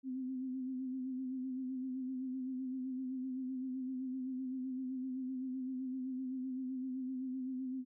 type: tone with vibrato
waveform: sine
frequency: 258.8 Hz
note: C4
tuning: 19 cents flat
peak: -37 dBFS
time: 0.03-7.85 s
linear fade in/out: 50 ms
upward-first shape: sine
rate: 7.8 Hz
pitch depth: 41 cents each way
effects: none